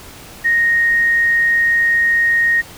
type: tone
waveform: sine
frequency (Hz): 1864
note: A#6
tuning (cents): -1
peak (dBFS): -11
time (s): 0.44-2.62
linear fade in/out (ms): 20
effects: pink hiss -37 dBFS RMS until 2.77 s